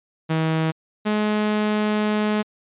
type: tone pair in turn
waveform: sawtooth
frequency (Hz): 160 / 211.7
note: D#3 / G#3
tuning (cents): +49 / +33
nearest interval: perfect fourth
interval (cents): 484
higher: second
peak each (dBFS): -15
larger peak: neither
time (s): 0.29-0.72 / 1.05-2.43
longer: second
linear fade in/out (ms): 20
effects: resampled to 8000 Hz